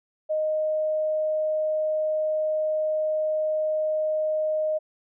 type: tone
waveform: sine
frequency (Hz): 620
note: D#5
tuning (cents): -6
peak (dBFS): -22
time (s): 0.29-4.79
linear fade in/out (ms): 20
effects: none